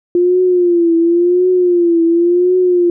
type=tone with vibrato; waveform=sine; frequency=349.2 Hz; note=F4; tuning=in tune; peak=-8 dBFS; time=0.15-2.9 s; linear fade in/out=2 ms; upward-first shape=triangle; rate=0.93 Hz; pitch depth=95 cents each way; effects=none